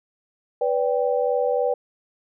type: chord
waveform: sine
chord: G major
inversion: first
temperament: equal with one note detuned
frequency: 493.9 / 577.2 / 784 Hz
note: B4 / D5 / G5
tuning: 0 / -30 / 0 cents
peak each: -21 / -24 / -27 dBFS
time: 0.61-1.74 s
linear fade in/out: 5 ms
effects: none